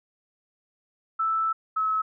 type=tone pair in turn; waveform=sine; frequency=1318.5 / 1291.4 Hz; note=E6 / E6; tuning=0 / -36 cents; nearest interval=unison; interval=36 cents; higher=first; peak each=-22 dBFS; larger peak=neither; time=1.19-1.53 / 1.76-2.02 s; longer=first; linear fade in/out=10 ms; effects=none